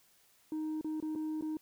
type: tone with dropouts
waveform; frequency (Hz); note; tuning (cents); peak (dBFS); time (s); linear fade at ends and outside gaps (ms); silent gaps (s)
sine; 311.1; D#4; 0; -31; 0.52-1.57; 2; 0.812-0.845 / 1.002-1.025 / 1.152-1.158 / 1.411-1.423
effects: tanh soft clip ceiling -33 dBFS + white hiss -67 dBFS RMS until 1.61 s